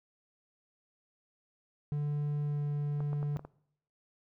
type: tone with pitch glide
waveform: triangle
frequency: 146.83 to 145.98 Hz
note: D3 to D3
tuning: 0 to -10 cents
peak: -28 dBFS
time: 1.92-3.37 s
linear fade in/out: 0 ms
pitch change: -10 cents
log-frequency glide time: 2.44-2.59 s
type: clicks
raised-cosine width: 1 ms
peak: -30 dBFS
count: 6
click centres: 3.005 / 3.131 / 3.229 / 3.362 / 3.394 / 3.45 s
effects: noise-tail reverb RT60 0.7 s tail -22 dB re dry